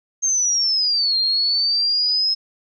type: linear two-way sweep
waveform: sine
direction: down then up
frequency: 6430 to 4171 to 5170 Hz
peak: -16 dBFS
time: 0.22-2.35 s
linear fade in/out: 20 ms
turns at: 1.18 s
effects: none